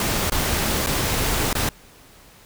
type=noise with dropouts; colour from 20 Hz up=pink; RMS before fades=-22 dBFS; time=0-1.69 s; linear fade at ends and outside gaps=2 ms; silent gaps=0.299-0.32 / 0.863-0.87 / 1.53-1.551 s; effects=pink hiss -49 dBFS RMS until 2.45 s